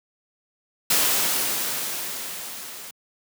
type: noise with level ramp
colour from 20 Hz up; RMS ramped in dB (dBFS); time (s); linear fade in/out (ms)
white; -19 to -39; 0.9-2.91; 5
effects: high-pass 150 Hz 12 dB/octave